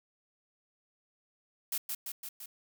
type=noise with echo; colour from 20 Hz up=blue; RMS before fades=-33 dBFS; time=1.72-1.78 s; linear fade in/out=5 ms; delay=170 ms; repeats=4; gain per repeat=-3 dB; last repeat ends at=2.46 s; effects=none